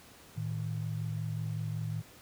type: tone pair together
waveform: sine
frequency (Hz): 110.8 / 156.24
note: A2 / D#3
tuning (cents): +13 / +8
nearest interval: tritone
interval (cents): 595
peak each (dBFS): -34 / -36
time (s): 0.36-2.02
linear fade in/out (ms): 20
effects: pink hiss -55 dBFS RMS until 2.21 s + high-pass 60 Hz 12 dB/octave